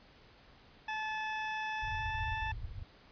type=tone with pitch glide; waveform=20% pulse; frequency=867 to 878.6 Hz; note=A5 to A5; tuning=-26 to -3 cents; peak=-30 dBFS; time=0.88-2.52 s; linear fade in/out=5 ms; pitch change=+23 cents; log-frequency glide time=1.76-2.22 s
type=low-pass noise; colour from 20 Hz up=white; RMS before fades=-41 dBFS; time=1.82-2.83 s; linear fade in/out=5 ms; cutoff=110 Hz; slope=48 dB/octave
effects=pink hiss -60 dBFS RMS until 3.11 s + resampled to 11025 Hz